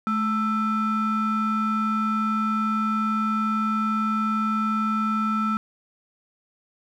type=ring-modulated tone; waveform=triangle; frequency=554.4 Hz; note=C#5; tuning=in tune; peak=-16 dBFS; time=0.07-5.57 s; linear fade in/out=0 ms; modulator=770 Hz; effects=none